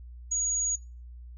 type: tone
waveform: sine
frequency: 6740 Hz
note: G#8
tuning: 25 cents sharp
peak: -25 dBFS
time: 0.31-0.76 s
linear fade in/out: 10 ms
effects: noise-tail reverb RT60 0.3 s tail -20 dB re dry + added 60 Hz sine -42 dBFS peak until 1.37 s